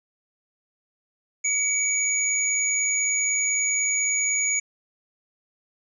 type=tone pair together; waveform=sine; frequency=2271 / 6805 Hz; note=C#7 / G#8; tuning=+41 / +41 cents; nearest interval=octave + perfect fifth; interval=1900 cents; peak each=-26 / -22 dBFS; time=1.44-4.6 s; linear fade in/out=10 ms; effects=none